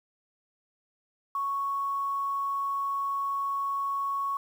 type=tone; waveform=sine; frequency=1108.7 Hz; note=C#6; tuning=in tune; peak=-27 dBFS; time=1.35-4.37 s; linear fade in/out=2 ms; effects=9-bit